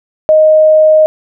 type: tone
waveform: sine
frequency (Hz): 622.3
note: D#5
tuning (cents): 0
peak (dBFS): -3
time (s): 0.29-1.06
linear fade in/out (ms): 0
effects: none